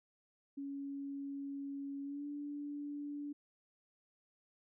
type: tone with pitch glide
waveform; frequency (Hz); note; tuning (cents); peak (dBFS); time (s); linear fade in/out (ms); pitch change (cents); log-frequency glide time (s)
sine; 278.9 to 289.9; C#4 to D4; +11 to -22; -40; 0.57-3.33; 10; +67; 2.03-2.26
effects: none